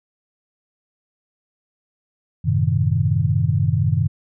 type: chord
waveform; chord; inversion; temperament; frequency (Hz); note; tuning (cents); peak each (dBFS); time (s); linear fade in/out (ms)
sine; F# diminished seventh; none; equal with one note detuned; 93.95 / 110 / 130.81 / 155.56; F#2 / A2 / C3 / Eb3; +27 / 0 / 0 / 0; -21; 2.44-4.08; 20
effects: none